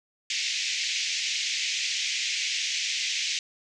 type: band-pass noise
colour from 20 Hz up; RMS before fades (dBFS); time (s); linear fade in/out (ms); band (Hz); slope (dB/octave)
pink; -29; 0.3-3.39; 2; 2100 to 6800; 48
effects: none